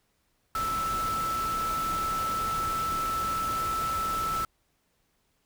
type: tone in noise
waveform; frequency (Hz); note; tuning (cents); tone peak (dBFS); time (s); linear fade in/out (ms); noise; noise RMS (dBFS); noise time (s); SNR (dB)
sine; 1318.5; E6; 0; -27; 0.55-4.45; 2; pink; -37; 0.55-4.45; +7
effects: pink hiss -72 dBFS RMS until 5.45 s